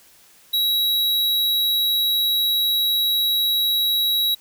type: tone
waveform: square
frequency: 3872 Hz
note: B7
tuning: 35 cents flat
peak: -18 dBFS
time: 0.53-4.35 s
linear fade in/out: 10 ms
effects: white hiss -52 dBFS RMS until 4.4 s